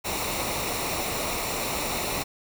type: noise with comb filter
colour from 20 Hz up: pink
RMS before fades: -29 dBFS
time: 0.04-2.24 s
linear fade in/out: 20 ms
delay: 0.62 ms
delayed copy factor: -0.6
effects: none